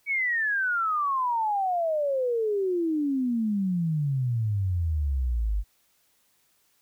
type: exponential sweep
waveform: sine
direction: down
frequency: 2275 to 48.12 Hz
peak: -23 dBFS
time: 0.06-5.64 s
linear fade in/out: 50 ms
effects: white hiss -67 dBFS RMS until 6.81 s